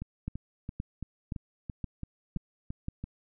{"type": "two click trains", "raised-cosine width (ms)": 5, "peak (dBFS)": [-24, -21], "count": [10, 6], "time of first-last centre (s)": [[0.02, 3.04], [0.28, 2.884]], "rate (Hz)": [2.98, 1.92], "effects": []}